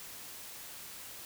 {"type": "silence", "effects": ["white hiss -47 dBFS RMS until 1.25 s"]}